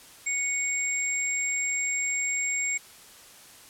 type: tone pair together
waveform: sine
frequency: 2217 / 7526 Hz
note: C#7 / A#8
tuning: 0 / +16 cents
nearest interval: octave + major sixth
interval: 2116 cents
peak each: -28 dBFS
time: 0.26-2.78 s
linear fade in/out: 10 ms
effects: white hiss -50 dBFS RMS until 3.69 s + low-pass 12000 Hz 12 dB/octave